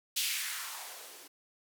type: noise with band-pass filter sweep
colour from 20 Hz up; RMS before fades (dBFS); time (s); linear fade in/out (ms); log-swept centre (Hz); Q
violet; -38; 0.16-1.28; 10; 3300 to 290; 2
effects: none